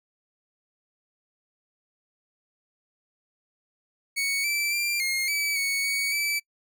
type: tone with pitch steps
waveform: sawtooth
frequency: 2226 / 2329 / 2370 / 2137 / 2295 / 2223 / 2241 / 2312 Hz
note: C#7 / D7 / D7 / C7 / D7 / C#7 / C#7 / D7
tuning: +7 / -15 / +15 / +36 / -40 / +4 / +18 / -28 cents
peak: -21 dBFS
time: 4.16-6.4 s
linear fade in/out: 20 ms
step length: 280 ms
effects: noise-tail reverb RT60 0.1 s tail -25 dB re dry